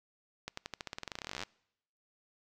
accelerating click train, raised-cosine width 0.2 ms, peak -21 dBFS, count 27, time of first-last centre 0.48-1.435 s, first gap 94 ms, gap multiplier 0.91, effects noise-tail reverb RT60 0.8 s tail -25 dB re dry

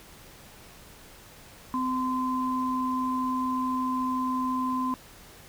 sine tone pair together, 256.7 / 1029.7 Hz, C4 / C6, -33 / -28 cents, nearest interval 2 octaves, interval 2405 cents, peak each -28 dBFS, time 1.74-4.94 s, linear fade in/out 0 ms, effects pink hiss -50 dBFS RMS until 5.48 s

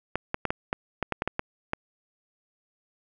clicks, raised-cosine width 0.5 ms, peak -11 dBFS, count 11, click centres 0.156 / 0.344 / 0.453 / 0.505 / 0.729 / 1.027 / 1.123 / 1.221 / 1.276 / 1.394 / 1.734 s, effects none

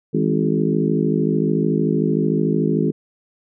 harmonic tone with a mistuned harmonic, 53.4 Hz, G#1, 49 cents sharp, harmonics 3 / 4 / 5 / 6 / 7 / 8, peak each -21 / -22 / -23 / -24 / -24 / -25 dBFS, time 0.13-2.92 s, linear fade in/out 20 ms, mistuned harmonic 4, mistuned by -65 cents, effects none

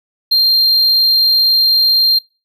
triangle tone, 4186 Hz, C8, in tune, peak -7 dBFS, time 0.31-2.19 s, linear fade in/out 10 ms, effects noise-tail reverb RT60 0.3 s tail -25 dB re dry

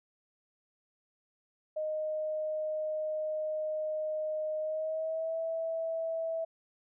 sine tone with pitch glide, 619 to 653.5 Hz, D#5 to E5, -9 to -15 cents, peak -31 dBFS, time 1.76-6.45 s, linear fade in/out 10 ms, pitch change +94 cents, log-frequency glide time 4.59-5.38 s, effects none

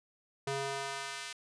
square tone with high-pass filter sweep, 137.7 Hz, C#3, 11 cents flat, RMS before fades -38 dBFS, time 0.47-1.33 s, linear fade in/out 5 ms, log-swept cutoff 290 to 2200 Hz, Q 0.79, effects resampled to 22050 Hz

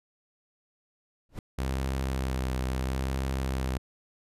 brown noise with exponential growth, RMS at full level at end -31 dBFS, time 1.29-1.39 s, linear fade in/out 2 ms, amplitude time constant 21 ms
sawtooth tone with vibrato, 65.41 Hz, C2, in tune, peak -24 dBFS, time 1.58-3.78 s, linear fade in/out 10 ms, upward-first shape sine, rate 0.75 Hz, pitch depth 29 cents each way
effects resampled to 32000 Hz

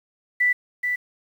sine tone with echo, 1976 Hz, B6, in tune, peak -16 dBFS, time 0.4-0.53 s, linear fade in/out 10 ms, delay 430 ms, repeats 1, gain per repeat -5 dB, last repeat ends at 0.96 s, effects 8-bit

